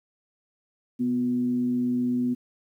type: tone with frequency modulation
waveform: sine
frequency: 246.9 Hz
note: B3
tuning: in tune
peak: -22 dBFS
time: 0.99-2.35 s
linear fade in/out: 20 ms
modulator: 116 Hz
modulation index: 0.27
effects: 10-bit